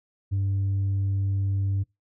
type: tone with tanh clipping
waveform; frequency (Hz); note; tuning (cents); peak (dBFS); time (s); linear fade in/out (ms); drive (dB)
sine; 98; G2; 0; -23; 0.31-1.84; 20; 2
effects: noise-tail reverb RT60 0.2 s tail -23 dB re dry